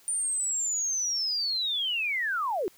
sine linear sweep, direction down, 9150 to 332.2 Hz, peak -26 dBFS, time 0.08-2.68 s, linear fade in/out 0 ms, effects white hiss -58 dBFS RMS until 2.77 s

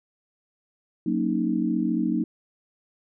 sine chord, D# minor seventh, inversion first, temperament equal, 185 / 233.1 / 277.2 / 311.1 Hz, F#3 / A#3 / C#4 / D#4, 0 / 0 / 0 / 0 cents, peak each -28 / -26 / -30 / -26 dBFS, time 1.06-2.24 s, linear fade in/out 5 ms, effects none

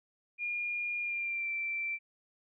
sine tone with pitch glide, 2420 to 2343 Hz, D#7 to D7, -49 to -5 cents, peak -32 dBFS, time 0.38-1.99 s, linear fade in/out 50 ms, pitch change -56 cents, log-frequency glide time 1.01-1.5 s, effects none

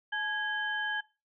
sine tone cluster, 857 / 1654 / 3081 Hz, A5 / G#6 / G7, -46 / -8 / -31 cents, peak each -38 / -31 / -39 dBFS, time 0.12-1.01 s, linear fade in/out 10 ms, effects noise-tail reverb RT60 0.3 s tail -21 dB re dry

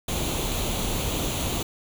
pink noise with comb filter, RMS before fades -27 dBFS, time 0.08-1.63 s, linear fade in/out 5 ms, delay 0.29 ms, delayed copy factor +0.6, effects none

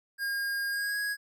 square tone with pitch glide, 1620 to 1657.9 Hz, G#6 to G#6, -43 to -3 cents, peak -30 dBFS, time 0.18-1.17 s, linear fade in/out 50 ms, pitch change +40 cents, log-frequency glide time 0.71-0.98 s, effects none

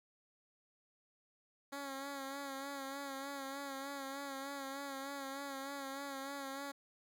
10% pulse tone with vibrato, 275.4 Hz, C#4, 11 cents flat, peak -34 dBFS, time 1.72-6.72 s, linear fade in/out 10 ms, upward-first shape sine, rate 3.3 Hz, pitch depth 42 cents each way, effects none

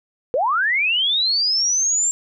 sine linear sweep, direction up, 460.1 to 7459 Hz, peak -16 dBFS, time 0.34-2.11 s, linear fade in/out 0 ms, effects none

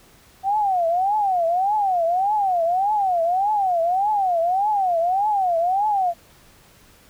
sine tone with vibrato, 752 Hz, F#5, 28 cents sharp, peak -17 dBFS, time 0.43-6.14 s, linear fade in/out 50 ms, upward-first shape triangle, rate 1.7 Hz, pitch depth 250 cents each way, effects pink hiss -52 dBFS RMS until 7.09 s

